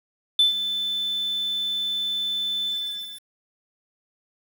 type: tone with ADSR envelope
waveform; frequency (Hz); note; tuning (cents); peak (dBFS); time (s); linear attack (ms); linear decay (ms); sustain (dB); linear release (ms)
sine; 3520; A7; 0; -11; 0.39-3.25; 4; 130; -12; 590
effects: tanh soft clip ceiling -12 dBFS + 7-bit